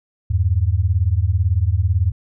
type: beating tone pair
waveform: sine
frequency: 82 / 100 Hz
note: E2 / G2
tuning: -9 / +35 cents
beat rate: 18 Hz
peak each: -17 dBFS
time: 0.3-2.12 s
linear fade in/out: 10 ms
effects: none